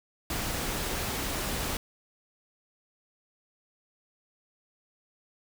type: noise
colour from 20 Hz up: pink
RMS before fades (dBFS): -32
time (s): 0.3-1.77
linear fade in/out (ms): 2
effects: none